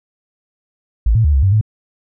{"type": "tone with pitch steps", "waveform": "sine", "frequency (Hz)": [55.5, 112.3, 74.2, 67.6, 96.3, 107.7], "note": ["A1", "A2", "D2", "C#2", "G2", "A2"], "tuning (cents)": [16, 36, 18, -43, -30, -37], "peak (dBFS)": -9, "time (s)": [1.06, 1.612], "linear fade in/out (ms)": 5, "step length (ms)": 92, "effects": []}